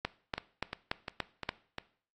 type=two click trains; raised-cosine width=0.3 ms; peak=-15 / -20 dBFS; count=6 / 5; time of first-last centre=0.05-1.491 / 0.38-1.784 s; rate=3.47 / 2.85 Hz; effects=noise-tail reverb RT60 0.5 s tail -19 dB re dry + AAC 32 kbps